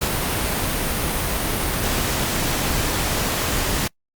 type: noise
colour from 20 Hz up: pink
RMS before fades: -22 dBFS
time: 0.01-3.88 s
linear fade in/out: 10 ms
effects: noise-tail reverb RT60 0.1 s tail -25 dB re dry + Opus 48 kbps